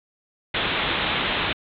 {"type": "low-pass noise", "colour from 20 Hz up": "white", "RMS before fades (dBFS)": -24, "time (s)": [0.54, 1.53], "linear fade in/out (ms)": 5, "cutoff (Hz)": 3800, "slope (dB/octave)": 96, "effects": ["MP3 96 kbps"]}